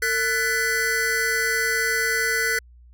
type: tone cluster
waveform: square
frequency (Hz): 452.5 / 1488 / 1745 / 1997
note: A4 / F#6 / A6 / B6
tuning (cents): +48 / +9 / -15 / +19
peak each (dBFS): -30 / -25 / -31 / -25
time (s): 0.02-2.59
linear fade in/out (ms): 5
effects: added 60 Hz sine -46 dBFS peak until 2.93 s